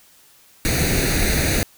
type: noise with comb filter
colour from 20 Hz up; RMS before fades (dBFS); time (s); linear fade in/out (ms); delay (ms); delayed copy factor
pink; -19; 0.65-1.63; 0; 0.47; +0.75
effects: white hiss -52 dBFS RMS until 1.77 s